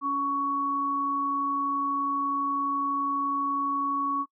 sine tone pair together, 280.2 / 1117 Hz, C#4 / C#6, +19 / +13 cents, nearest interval 2 octaves, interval 2394 cents, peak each -33 / -25 dBFS, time 0.01-4.26 s, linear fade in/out 50 ms, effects noise-tail reverb RT60 0.1 s tail -25 dB re dry

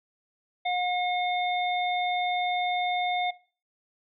harmonic tone, 720 Hz, F#5, 47 cents flat, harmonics 1 / 3 / 5, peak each -26 / -32 / -35 dBFS, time 0.65-3.31 s, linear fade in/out 10 ms, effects noise-tail reverb RT60 0.4 s tail -20 dB re dry

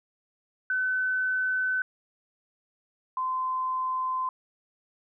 sine tone pair in turn, 1514 / 1031.2 Hz, F#6 / C6, +39 / -26 cents, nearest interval perfect fifth, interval 665 cents, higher first, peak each -24 / -26 dBFS, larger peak first, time 0.7-1.82 / 3.17-4.29 s, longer neither, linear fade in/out 2 ms, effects none

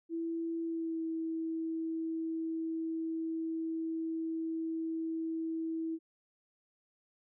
sine tone with pitch glide, 331.2 to 324.8 Hz, E4 to E4, +8 to -26 cents, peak -33 dBFS, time 0.09-5.99 s, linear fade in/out 50 ms, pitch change -34 cents, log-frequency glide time 0.63-1.03 s, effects none

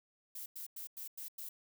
violet noise bursts, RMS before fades -45 dBFS, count 6, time 0.35-1.49 s, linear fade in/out 5 ms, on 110 ms, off 96 ms, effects none

